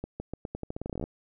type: accelerating click train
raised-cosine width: 2 ms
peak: -21 dBFS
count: 18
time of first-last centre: 0.04-1.039 s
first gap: 160 ms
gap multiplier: 0.85
effects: none